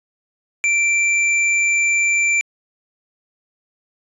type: tone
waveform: square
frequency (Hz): 2349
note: D7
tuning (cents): 0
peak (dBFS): -15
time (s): 0.64-2.41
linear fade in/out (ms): 0
effects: resampled to 22050 Hz